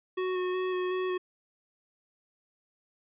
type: tone with vibrato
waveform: square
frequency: 367.7 Hz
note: F#4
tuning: 11 cents flat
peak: -29 dBFS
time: 0.17-1.18 s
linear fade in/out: 10 ms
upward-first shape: square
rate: 2.7 Hz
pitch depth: 12 cents each way
effects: resampled to 8000 Hz